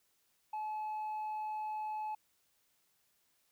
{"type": "tone with tanh clipping", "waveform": "sine", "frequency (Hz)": 858, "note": "A5", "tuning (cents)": -44, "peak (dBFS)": -37, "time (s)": [0.53, 2.15], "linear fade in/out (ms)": 5, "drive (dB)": 2, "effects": ["white hiss -75 dBFS RMS until 3.51 s"]}